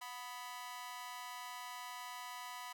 sawtooth tone with amplitude modulation, 989 Hz, B5, 2 cents sharp, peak -37 dBFS, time 0.01-2.73 s, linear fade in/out 10 ms, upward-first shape sine, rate 260 Hz, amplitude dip 100%, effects none

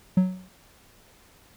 triangle tone with exponential decay, 185 Hz, F#3, in tune, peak -11 dBFS, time 0.17-0.49 s, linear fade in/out 5 ms, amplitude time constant 68 ms, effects pink hiss -56 dBFS RMS until 1.56 s

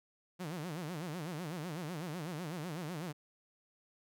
sawtooth tone with vibrato, 164.81 Hz, E3, in tune, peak -35 dBFS, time 0.39-3.13 s, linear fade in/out 20 ms, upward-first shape sine, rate 8 Hz, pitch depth 210 cents each way, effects none

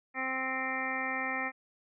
harmonic tone, 261.6 Hz, C4, in tune, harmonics 1 / 2 / 3 / 4 / 5 / 7 / 8 / 9, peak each -41 / -43 / -39 / -43 / -40 / -36 / -38 / -40 dBFS, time 0.14-1.52 s, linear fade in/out 50 ms, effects none

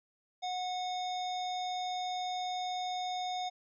harmonic tone, 731 Hz, F#5, 21 cents flat, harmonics 1 / 3 / 5 / 7 / 9, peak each -34 / -49 / -42 / -50 / -52 dBFS, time 0.42-3.5 s, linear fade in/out 20 ms, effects none

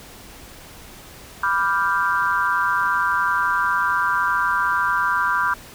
sine chord, G dominant seventh, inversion first, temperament equal, 987.8 / 1174.7 / 1396.9 / 1568 Hz, B5 / D6 / F6 / G6, 0 / 0 / 0 / 0 cents, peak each -23 dBFS, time 1.43-5.54 s, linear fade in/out 5 ms, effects pink hiss -42 dBFS RMS until 5.74 s

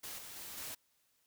white noise with level steps, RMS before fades -45 / -49 / -47 / -44 dBFS, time 0.03-0.75 s, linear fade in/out 10 ms, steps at 0.18 / 0.36 / 0.57 s, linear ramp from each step 5 ms, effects white hiss -75 dBFS RMS until 1.26 s

